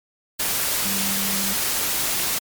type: tone in noise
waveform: sine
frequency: 196 Hz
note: G3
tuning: in tune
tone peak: -29 dBFS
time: 0.85-1.54 s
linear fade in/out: 10 ms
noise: white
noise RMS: -23 dBFS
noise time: 0.39-2.39 s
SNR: -9 dB
effects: MP3 96 kbps